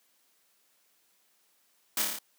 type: noise with echo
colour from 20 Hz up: white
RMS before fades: -29 dBFS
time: 1.97-2.02 s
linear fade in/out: 2 ms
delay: 28 ms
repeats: 6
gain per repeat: -2 dB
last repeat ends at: 2.188 s
effects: white hiss -69 dBFS RMS until 2.38 s + high-pass 200 Hz 12 dB/octave